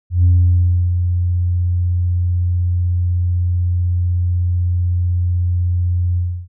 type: tone with ADSR envelope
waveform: sine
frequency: 88.4 Hz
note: F2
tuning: 22 cents sharp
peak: -6 dBFS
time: 0.1-6.48 s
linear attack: 140 ms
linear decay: 670 ms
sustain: -7 dB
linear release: 310 ms
effects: tanh soft clip ceiling -5 dBFS